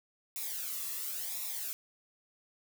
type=noise with flanger; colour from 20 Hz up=blue; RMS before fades=-38 dBFS; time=0.36-1.73 s; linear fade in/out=0 ms; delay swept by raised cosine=0.64 to 1.34 ms; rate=0.95 Hz; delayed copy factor=-0.75; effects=none